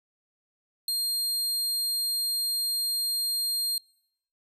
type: tone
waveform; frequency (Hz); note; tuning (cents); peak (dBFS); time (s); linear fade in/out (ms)
sawtooth; 4200; C8; +6; -23; 0.88-3.78; 2
effects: noise-tail reverb RT60 0.7 s tail -26 dB re dry + resampled to 32000 Hz